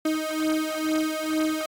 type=beating tone pair; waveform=35% pulse; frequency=311.6 / 313.8 Hz; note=D#4 / D#4; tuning=+3 / +15 cents; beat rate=2.2 Hz; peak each=-25 dBFS; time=0.05-1.66 s; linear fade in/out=5 ms; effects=AAC 64 kbps